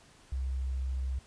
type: tone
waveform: sine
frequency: 65.41 Hz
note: C2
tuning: in tune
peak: -30 dBFS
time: 0.32-1.19 s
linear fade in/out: 5 ms
effects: pink hiss -59 dBFS RMS until 1.26 s + resampled to 22050 Hz